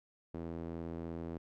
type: tone with band-pass filter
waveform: sawtooth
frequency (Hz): 83.2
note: E2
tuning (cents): +17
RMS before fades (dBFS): -42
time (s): 0.34-1.38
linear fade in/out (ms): 5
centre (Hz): 330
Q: 1.1
effects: none